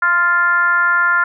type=tone with frequency modulation; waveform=sine; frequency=1396.9 Hz; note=F6; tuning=in tune; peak=-11 dBFS; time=0.02-1.24 s; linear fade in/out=5 ms; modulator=355 Hz; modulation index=0.82; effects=none